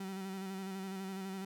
35% pulse tone with vibrato, 191.6 Hz, G3, 39 cents flat, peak -38 dBFS, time 0-1.45 s, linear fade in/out 5 ms, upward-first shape square, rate 12 Hz, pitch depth 27 cents each way, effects none

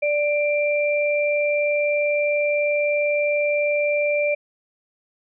sine tone pair together, 587 / 2364 Hz, D5 / D7, -1 / +11 cents, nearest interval 2 octaves, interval 2412 cents, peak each -19 / -24 dBFS, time 0.02-4.35 s, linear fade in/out 10 ms, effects none

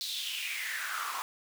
pink noise with high-pass filter sweep, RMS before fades -36 dBFS, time 0.01-1.22 s, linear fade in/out 0 ms, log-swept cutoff 4200 to 1000 Hz, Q 5.8, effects none

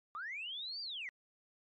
sine linear two-way sweep, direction up then down, 1148 to 4790 to 1889 Hz, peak -39 dBFS, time 0.15-1.09 s, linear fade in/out 0 ms, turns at 0.81 s, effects tanh soft clip ceiling -35 dBFS + MP3 32 kbps

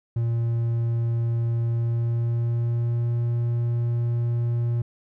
triangle tone with pitch glide, 116.54 to 118.44 Hz, A#2 to A#2, 0 to +28 cents, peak -19 dBFS, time 0.16-4.82 s, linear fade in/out 5 ms, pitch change +28 cents, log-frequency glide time 1.69-3.14 s, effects none

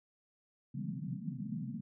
pink band-pass noise, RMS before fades -40 dBFS, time 0.74-1.81 s, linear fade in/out 10 ms, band 130 to 250 Hz, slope 96 dB/octave, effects none

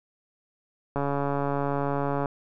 click train, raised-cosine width 1 ms, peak -14 dBFS, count 184, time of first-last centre 0.96-2.258 s, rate 141 Hz, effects none

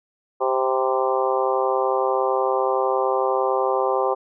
harmonic tone with a mistuned harmonic, 130.81 Hz, C3, in tune, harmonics 3 / 4 / 5 / 6 / 7 / 8 / 9, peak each -24 / -23 / -30 / -25 / -30 / -27 / -30 dBFS, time 0.4-4.15 s, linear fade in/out 20 ms, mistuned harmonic 8, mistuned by -22 cents, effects none

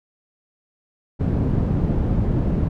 white low-pass noise, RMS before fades -20 dBFS, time 1.19-2.69 s, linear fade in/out 20 ms, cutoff 180 Hz, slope 12 dB/octave, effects none

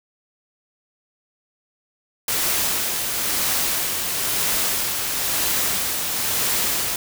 white noise with tremolo, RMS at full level -21 dBFS, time 2.28-6.96 s, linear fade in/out 2 ms, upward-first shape sine, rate 1 Hz, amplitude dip 35%, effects none

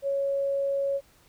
sine tone, 554.4 Hz, C#5, in tune, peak -24 dBFS, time 0.02-1.01 s, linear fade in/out 50 ms, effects pink hiss -60 dBFS RMS until 1.28 s

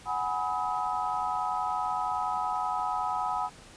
sine chord, G# minor seventh, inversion third, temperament equal with one note detuned, 740 / 830.6 / 987.8 / 1271.4 Hz, F#5 / G#5 / B5 / D#6, 0 / 0 / 0 / +37 cents, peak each -33 dBFS, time 0.05-3.5 s, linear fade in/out 50 ms, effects pink hiss -51 dBFS RMS until 3.76 s + resampled to 22050 Hz

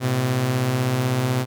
sawtooth beating tone pair, 111.8 / 127.8 Hz, A2 / C3, +28 / -40 cents, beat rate 16 Hz, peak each -24 / -16 dBFS, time 0-1.46 s, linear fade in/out 50 ms, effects none

